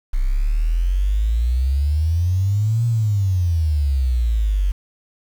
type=exponential two-way sweep; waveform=sine; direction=up then down; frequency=30.87 to 118.5 to 45.58 Hz; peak=-15 dBFS; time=0.13-4.72 s; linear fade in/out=10 ms; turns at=2.86 s; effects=7-bit